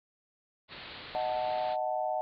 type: low-pass noise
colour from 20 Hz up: white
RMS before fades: -46 dBFS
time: 0.68-1.77 s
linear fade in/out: 50 ms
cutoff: 4400 Hz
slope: 96 dB/octave
type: chord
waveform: sine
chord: D# diminished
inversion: none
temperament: equal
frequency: 622.3 / 740 / 880 Hz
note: D#5 / F#5 / A5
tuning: 0 / 0 / 0 cents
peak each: -33 / -32 / -36 dBFS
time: 1.15-2.21 s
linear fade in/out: 0 ms
effects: none

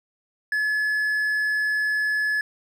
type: tone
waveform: triangle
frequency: 1710 Hz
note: A6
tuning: 50 cents flat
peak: -19 dBFS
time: 0.52-2.41 s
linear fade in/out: 2 ms
effects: none

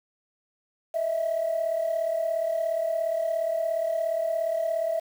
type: tone pair together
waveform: sine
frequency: 624 / 661.1 Hz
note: D#5 / E5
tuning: +5 / +5 cents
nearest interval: minor second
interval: 100 cents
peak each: -29 / -24 dBFS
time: 0.94-5 s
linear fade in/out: 10 ms
effects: tanh soft clip ceiling -19 dBFS + 8-bit

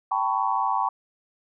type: tone cluster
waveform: sine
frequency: 784 / 888 / 989 / 1115 Hz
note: G5 / A5 / B5 / C#6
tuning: 0 / +16 / +2 / +10 cents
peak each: -27 dBFS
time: 0.11-0.89 s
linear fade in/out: 5 ms
effects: none

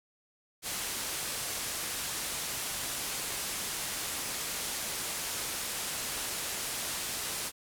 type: low-pass noise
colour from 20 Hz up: white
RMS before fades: -36 dBFS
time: 0.62-7.52 s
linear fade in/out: 50 ms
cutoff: 12000 Hz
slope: 24 dB/octave
effects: none

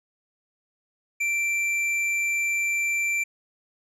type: tone with hard clipping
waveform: sine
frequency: 2349 Hz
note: D7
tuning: in tune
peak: -24 dBFS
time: 1.2-3.24 s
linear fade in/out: 10 ms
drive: 7 dB
effects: none

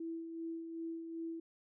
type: tone with tremolo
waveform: sine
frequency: 329.6 Hz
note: E4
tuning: in tune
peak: -38 dBFS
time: 0-1.4 s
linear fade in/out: 5 ms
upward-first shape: sine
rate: 2.6 Hz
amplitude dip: 45%
effects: none

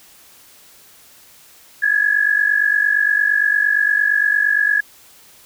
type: tone pair together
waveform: sine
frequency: 1661.2 / 1709.9 Hz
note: G#6 / A6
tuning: 0 / -50 cents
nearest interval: minor second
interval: 50 cents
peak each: -16 dBFS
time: 1.82-4.81 s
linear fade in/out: 10 ms
effects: white hiss -47 dBFS RMS until 5.45 s

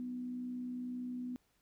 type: tone with frequency modulation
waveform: sine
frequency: 248.4 Hz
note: B3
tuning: 10 cents sharp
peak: -38 dBFS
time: 0-1.36 s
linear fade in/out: 0 ms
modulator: 62 Hz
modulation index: 0.24
effects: pink hiss -75 dBFS RMS until 1.61 s

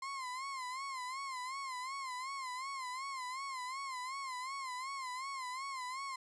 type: tone with vibrato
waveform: 35% pulse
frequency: 1050 Hz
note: C6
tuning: 6 cents sharp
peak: -38 dBFS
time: 0.02-6.16 s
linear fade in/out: 5 ms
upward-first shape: sine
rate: 2.7 Hz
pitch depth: 96 cents each way
effects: resampled to 22050 Hz + 12-bit

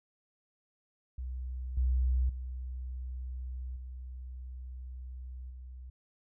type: tone with level steps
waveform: sine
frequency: 63.2 Hz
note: B1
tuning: 41 cents sharp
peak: -35 / -25 / -36 / -40 / -43 dBFS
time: 1.18-5.9 s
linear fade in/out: 5 ms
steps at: 1.77 / 2.29 / 3.76 / 5.5 s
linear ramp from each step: 5 ms
effects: none

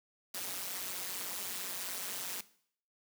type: noise with amplitude modulation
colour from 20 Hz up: white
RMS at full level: -36 dBFS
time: 0.34-2.41 s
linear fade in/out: 5 ms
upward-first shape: sine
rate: 185 Hz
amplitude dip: 90%
effects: noise-tail reverb RT60 0.6 s tail -18 dB re dry + high-pass 150 Hz 12 dB/octave

